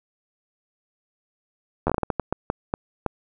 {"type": "slowing click train", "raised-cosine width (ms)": 1, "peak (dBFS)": -8, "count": 13, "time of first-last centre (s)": [1.87, 3.063], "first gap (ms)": 11, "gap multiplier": 1.36, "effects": []}